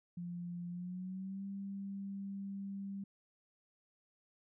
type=tone with pitch glide; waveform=sine; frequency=174.61 to 197.13 Hz; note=F3 to G3; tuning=0 to +10 cents; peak=-40 dBFS; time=0.17-3.04 s; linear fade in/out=5 ms; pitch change=+210 cents; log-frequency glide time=0.69-1.45 s; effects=none